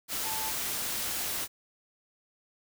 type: tone in noise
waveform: sine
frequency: 880 Hz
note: A5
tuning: in tune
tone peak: -37 dBFS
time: 0.22-0.53 s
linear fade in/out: 50 ms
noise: white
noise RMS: -33 dBFS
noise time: 0.08-1.48 s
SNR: -7 dB
effects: none